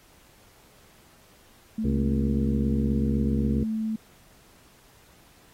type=tone; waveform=sine; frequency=219.7 Hz; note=A3; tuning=2 cents flat; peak=-25 dBFS; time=1.78-3.96 s; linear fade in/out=5 ms
type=harmonic tone; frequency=67.7 Hz; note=C#2; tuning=40 cents flat; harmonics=1 / 2 / 3 / 4 / 5 / 6 / 7; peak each=-27 / -29 / -35 / -32 / -37 / -38 / -38 dBFS; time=1.84-3.64 s; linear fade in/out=5 ms
effects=pink hiss -57 dBFS RMS until 5.53 s + AAC 48 kbps